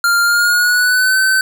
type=tone with pitch glide; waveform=square; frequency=1396.9 to 1532.2 Hz; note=F6 to G6; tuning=0 to -40 cents; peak=-11 dBFS; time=0.04-1.41 s; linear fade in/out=2 ms; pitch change=+160 cents; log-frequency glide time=0.23-1.2 s; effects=none